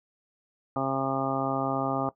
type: harmonic tone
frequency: 134.8 Hz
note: C#3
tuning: 48 cents flat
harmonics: 1 / 2 / 3 / 4 / 5 / 6 / 7 / 8 / 9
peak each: -35 / -31 / -38 / -34 / -33 / -33 / -38 / -40 / -34 dBFS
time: 0.76-2.09 s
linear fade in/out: 2 ms
effects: noise-tail reverb RT60 0.1 s tail -17 dB re dry